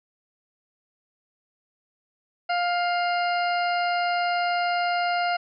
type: harmonic tone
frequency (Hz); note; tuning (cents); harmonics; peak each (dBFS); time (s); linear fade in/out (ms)
703; F5; +11; 1 / 2 / 3 / 4 / 6 / 7; -23 / -29 / -33 / -35 / -39 / -40; 2.49-5.37; 10
effects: none